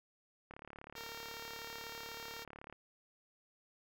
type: click train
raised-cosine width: 0.5 ms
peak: -34 dBFS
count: 81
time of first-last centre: 0.51-2.726 s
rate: 36.1 Hz
type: tone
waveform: 5% pulse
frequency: 460 Hz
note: A#4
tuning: 23 cents flat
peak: -34 dBFS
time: 0.95-2.45 s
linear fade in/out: 20 ms
effects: none